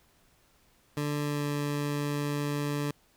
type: tone with pitch glide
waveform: 20% pulse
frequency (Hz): 146.83 to 145.48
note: D3 to D3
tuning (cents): 0 to -16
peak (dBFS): -24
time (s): 0.97-2.91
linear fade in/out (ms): 2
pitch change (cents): -16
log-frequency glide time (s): 1.22-1.46
effects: pink hiss -65 dBFS RMS until 3.16 s